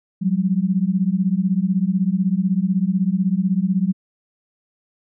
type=beating tone pair; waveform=sine; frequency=180 / 196 Hz; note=F#3 / G3; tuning=-47 / 0 cents; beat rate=16 Hz; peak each=-19 dBFS; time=0.21-3.93 s; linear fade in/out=20 ms; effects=none